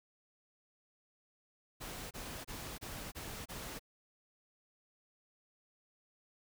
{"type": "noise bursts", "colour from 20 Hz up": "pink", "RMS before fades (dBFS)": -45, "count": 6, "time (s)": [1.8, 3.795], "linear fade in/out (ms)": 20, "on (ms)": 310, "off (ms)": 27, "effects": []}